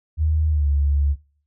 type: tone with pitch glide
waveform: sine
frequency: 77.78 to 71.32 Hz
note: D#2 to C#2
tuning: 0 to +50 cents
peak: -16 dBFS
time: 0.17-1.16 s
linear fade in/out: 50 ms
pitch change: -150 cents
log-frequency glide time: 0.49-0.68 s
effects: noise-tail reverb RT60 0.5 s tail -20 dB re dry